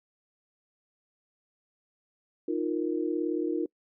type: chord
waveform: sine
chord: Eb suspended second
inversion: none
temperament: equal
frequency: 311.1 / 349.2 / 466.2 Hz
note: Eb4 / F4 / Bb4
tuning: 0 / 0 / 0 cents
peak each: -30 / -30 / -34 dBFS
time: 2.48-3.66 s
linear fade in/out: 5 ms
effects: noise-tail reverb RT60 0.1 s tail -26 dB re dry